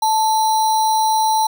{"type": "tone with sample-and-hold", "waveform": "sine", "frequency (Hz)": 876, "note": "A5", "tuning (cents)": -8, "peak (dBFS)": -13, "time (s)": [0.02, 1.47], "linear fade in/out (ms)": 5, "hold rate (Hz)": 4900, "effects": []}